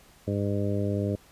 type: harmonic tone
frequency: 101.2 Hz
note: G#2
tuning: 44 cents flat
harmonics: 1 / 2 / 3 / 4 / 5 / 6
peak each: -28 / -31 / -33 / -34 / -35 / -36 dBFS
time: 0.27-1.16 s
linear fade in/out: 10 ms
effects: pink hiss -56 dBFS RMS until 1.31 s + resampled to 32000 Hz